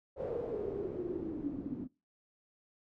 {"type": "noise with low-pass filter sweep", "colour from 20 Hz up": "white", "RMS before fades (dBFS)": -38, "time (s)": [0.16, 1.88], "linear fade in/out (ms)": 50, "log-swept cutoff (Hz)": [520, 250], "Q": 8.7, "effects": ["noise-tail reverb RT60 0.3 s tail -24 dB re dry"]}